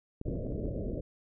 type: clicks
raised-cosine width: 3 ms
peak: -25 dBFS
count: 6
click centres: 0.214 / 0.283 / 0.355 / 0.466 / 0.522 / 0.656 s
type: low-pass noise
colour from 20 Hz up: pink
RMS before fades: -35 dBFS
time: 0.25-1.01 s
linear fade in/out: 10 ms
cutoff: 630 Hz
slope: 96 dB/octave
effects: none